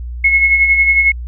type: tone with tremolo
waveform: sine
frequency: 2179 Hz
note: C#7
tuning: 30 cents flat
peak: -6 dBFS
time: 0.24-1.12 s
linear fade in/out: 5 ms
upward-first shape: sine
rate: 11 Hz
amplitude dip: 50%
effects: added 60 Hz sine -22 dBFS peak until 1.27 s